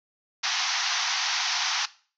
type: band-pass noise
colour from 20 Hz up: white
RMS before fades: -27 dBFS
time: 0.43-1.86 s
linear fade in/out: 10 ms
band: 720 to 6200 Hz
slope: 96 dB/octave
effects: noise-tail reverb RT60 0.4 s tail -18 dB re dry